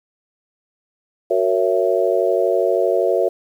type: chord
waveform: sine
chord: F# dominant seventh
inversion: none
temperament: just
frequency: 370 / 462.5 / 555 / 666 Hz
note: F#4 / A#4 / C#5 / E5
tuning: 0 / -14 / +2 / +18 cents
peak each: -20 dBFS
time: 1.3-3.29 s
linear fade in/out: 10 ms
effects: 8-bit